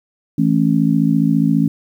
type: harmonic tone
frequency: 54.7 Hz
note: A1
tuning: 9 cents flat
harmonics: 3 / 4 / 5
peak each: -16 / -16 / -16 dBFS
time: 0.38-1.68 s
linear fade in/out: 5 ms
effects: 8-bit